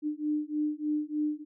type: beating tone pair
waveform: sine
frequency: 299.3 / 302.6 Hz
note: D4 / D#4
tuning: +33 / -48 cents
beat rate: 3.3 Hz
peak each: -31 dBFS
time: 0.02-1.45 s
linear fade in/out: 50 ms
effects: none